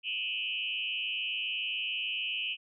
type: tone with frequency modulation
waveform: sine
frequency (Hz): 2783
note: F7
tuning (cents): -7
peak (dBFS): -31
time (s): 0.03-2.57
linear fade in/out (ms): 50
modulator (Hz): 107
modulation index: 2.7
effects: none